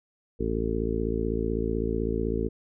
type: harmonic tone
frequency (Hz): 55.9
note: A1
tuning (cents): +28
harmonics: 1 / 2 / 3 / 4 / 5 / 6 / 7 / 8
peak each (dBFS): -31 / -35 / -37 / -33 / -34 / -36 / -32 / -32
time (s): 0.39-2.49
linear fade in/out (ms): 20
effects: none